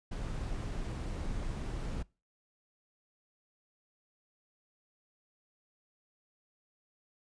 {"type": "noise", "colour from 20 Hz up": "brown", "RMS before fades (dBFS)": -37, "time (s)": [0.11, 2.03], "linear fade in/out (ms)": 10, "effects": ["noise-tail reverb RT60 0.3 s tail -24 dB re dry", "resampled to 22050 Hz"]}